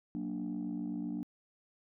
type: chord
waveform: sine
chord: Gb augmented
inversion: none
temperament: equal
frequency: 185 / 233.1 / 293.7 Hz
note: Gb3 / Bb3 / D4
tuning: 0 / 0 / 0 cents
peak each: -39 / -38 / -37 dBFS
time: 0.15-1.23 s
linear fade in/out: 0 ms
effects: tanh soft clip ceiling -30 dBFS